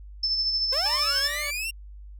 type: tone with tremolo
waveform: sine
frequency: 5274 Hz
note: E8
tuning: in tune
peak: -21 dBFS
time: 0.23-1.28 s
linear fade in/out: 5 ms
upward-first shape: sine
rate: 13 Hz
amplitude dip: 40%
type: linear sweep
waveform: sawtooth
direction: up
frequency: 492.3 to 2794 Hz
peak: -25 dBFS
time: 0.72-1.71 s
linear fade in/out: 10 ms
type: tone with vibrato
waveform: 10% pulse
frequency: 575 Hz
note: D5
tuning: 37 cents flat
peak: -25 dBFS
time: 0.85-1.51 s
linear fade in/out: 10 ms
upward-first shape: triangle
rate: 2.3 Hz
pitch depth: 76 cents each way
effects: added 50 Hz sine -40 dBFS peak until 2.19 s